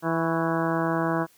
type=harmonic tone with a mistuned harmonic; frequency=164.81 Hz; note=E3; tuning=in tune; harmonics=1 / 2 / 3 / 4 / 5 / 6 / 7 / 8 / 9 / 10; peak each=-29 / -27 / -33 / -30 / -34 / -33 / -33 / -37 / -35 / -38 dBFS; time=0.02-1.27 s; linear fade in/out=50 ms; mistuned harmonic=7; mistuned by=-60 cents; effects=white hiss -59 dBFS RMS until 1.37 s